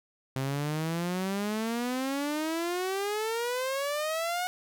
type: exponential sweep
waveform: sawtooth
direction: up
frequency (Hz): 130.81 to 735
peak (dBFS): -25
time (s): 0.36-4.47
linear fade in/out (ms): 0
effects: none